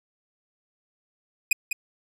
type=tone with echo; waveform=45% pulse; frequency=2489 Hz; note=D#7; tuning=in tune; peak=-16 dBFS; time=1.51-1.53 s; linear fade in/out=5 ms; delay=200 ms; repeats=1; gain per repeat=-8 dB; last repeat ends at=1.73 s; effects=resampled to 32000 Hz + 9-bit